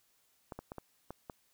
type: clicks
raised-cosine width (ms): 1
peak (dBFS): -28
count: 6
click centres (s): 0.522 / 0.59 / 0.719 / 0.783 / 1.106 / 1.298
effects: white hiss -72 dBFS RMS until 1.53 s